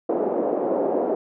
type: band-pass noise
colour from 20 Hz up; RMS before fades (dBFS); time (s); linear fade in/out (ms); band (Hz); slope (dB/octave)
white; -23; 0.09-1.15; 5; 280 to 600; 24
effects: none